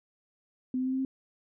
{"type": "tone with pitch steps", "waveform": "sine", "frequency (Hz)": [255.2, 257.7, 260.3, 262.8, 265.4], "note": ["C4", "C4", "C4", "C4", "C4"], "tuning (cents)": [-43, -26, -9, 8, 25], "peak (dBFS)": -27, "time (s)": [0.74, 1.05], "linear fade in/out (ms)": 2, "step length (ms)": 62, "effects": []}